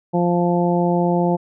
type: harmonic tone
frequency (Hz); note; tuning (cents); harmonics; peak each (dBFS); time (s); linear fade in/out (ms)
174.61; F3; 0; 1 / 2 / 3 / 4 / 5; -18 / -21 / -23 / -24 / -25; 0.13-1.37; 20
effects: none